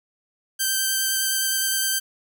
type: tone with vibrato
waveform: 5% pulse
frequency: 1560 Hz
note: G6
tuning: 9 cents flat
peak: -10 dBFS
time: 0.59-2 s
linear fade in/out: 20 ms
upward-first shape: sine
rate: 9.7 Hz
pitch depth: 11 cents each way
effects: none